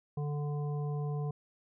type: harmonic tone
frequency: 146.7 Hz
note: D3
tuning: 2 cents flat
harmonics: 1 / 3 / 5 / 7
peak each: -32 / -42 / -47 / -51 dBFS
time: 0.17-1.31 s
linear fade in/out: 5 ms
effects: none